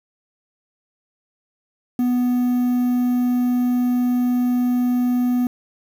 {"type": "tone with quantisation", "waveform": "triangle", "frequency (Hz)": 246.9, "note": "B3", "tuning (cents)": 0, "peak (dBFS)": -14, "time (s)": [1.99, 5.47], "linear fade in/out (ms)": 2, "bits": 7, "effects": []}